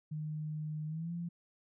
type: tone with pitch glide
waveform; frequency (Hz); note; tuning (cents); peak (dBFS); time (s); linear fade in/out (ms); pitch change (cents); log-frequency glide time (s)
sine; 153.4 to 171.19; D#3 to F3; -24 to -34; -36; 0.11-1.29; 10; +190; 0.87-1.12
effects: none